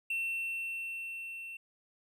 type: tone with level ramp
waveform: triangle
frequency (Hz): 2700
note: E7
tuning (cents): +41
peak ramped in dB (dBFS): -29 to -40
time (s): 0.1-1.57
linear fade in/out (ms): 5
effects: none